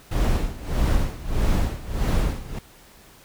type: noise with tremolo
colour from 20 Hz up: brown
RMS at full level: -19 dBFS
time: 0.11-2.59 s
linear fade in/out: 5 ms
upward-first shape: sine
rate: 1.6 Hz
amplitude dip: 85%
effects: pink hiss -50 dBFS RMS until 3.24 s